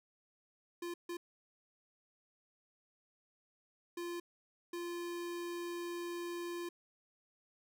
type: tone bursts at uneven times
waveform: square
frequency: 346.4 Hz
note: F4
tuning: 14 cents flat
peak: -40 dBFS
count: 4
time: 0.82-0.94 / 1.09-1.17 / 3.97-4.2 / 4.73-6.69 s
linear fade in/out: 5 ms
effects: none